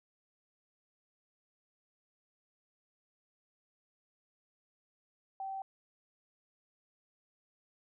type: tone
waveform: sine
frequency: 774 Hz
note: G5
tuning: 22 cents flat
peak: -37 dBFS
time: 5.4-5.62 s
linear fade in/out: 2 ms
effects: none